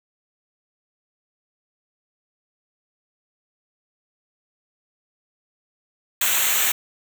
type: noise with comb filter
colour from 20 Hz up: white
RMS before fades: -20 dBFS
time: 6.21-6.72 s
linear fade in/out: 5 ms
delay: 0.2 ms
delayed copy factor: -0.85
effects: none